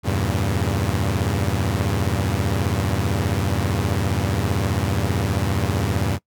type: chord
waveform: sawtooth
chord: E diminished seventh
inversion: none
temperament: equal with one note detuned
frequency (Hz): 82.84 / 98 / 116.54 / 138.59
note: E2 / G2 / Bb2 / Db3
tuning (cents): +9 / 0 / 0 / 0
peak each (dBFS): -21 / -19 / -22 / -25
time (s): 0.03-6.19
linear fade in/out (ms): 50
effects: noise-tail reverb RT60 0.1 s tail -21 dB re dry